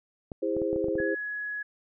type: clicks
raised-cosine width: 2 ms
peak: -23 dBFS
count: 9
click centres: 0.318 / 0.567 / 0.618 / 0.73 / 0.761 / 0.843 / 0.884 / 0.955 / 1.002 s
type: chord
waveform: sine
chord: E augmented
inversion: none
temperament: equal with one note detuned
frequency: 329.6 / 407 / 523.3 Hz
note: E4 / G#4 / B#4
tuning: 0 / -35 / 0 cents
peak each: -30 dBFS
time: 0.42-1.15 s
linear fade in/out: 10 ms
type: tone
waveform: sine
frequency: 1682 Hz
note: G#6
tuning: 22 cents sharp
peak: -31 dBFS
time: 0.98-1.63 s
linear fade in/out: 10 ms
effects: none